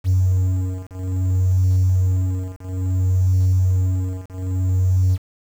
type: beating tone pair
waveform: triangle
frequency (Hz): 92.5 / 93.09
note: F#2 / F#2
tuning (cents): 0 / +11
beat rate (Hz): 0.59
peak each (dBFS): -16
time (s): 0.04-5.18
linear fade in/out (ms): 50
effects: tanh soft clip ceiling -8 dBFS + 7-bit